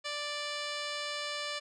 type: tone with low-pass filter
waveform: 10% pulse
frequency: 587.3 Hz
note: D5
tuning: in tune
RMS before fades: -37 dBFS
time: 0.04-1.6 s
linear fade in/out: 20 ms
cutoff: 5700 Hz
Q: 9.2
effects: none